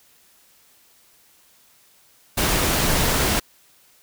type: noise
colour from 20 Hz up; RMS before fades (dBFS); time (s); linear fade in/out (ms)
pink; -20; 2.37-3.4; 10
effects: white hiss -56 dBFS RMS until 4.02 s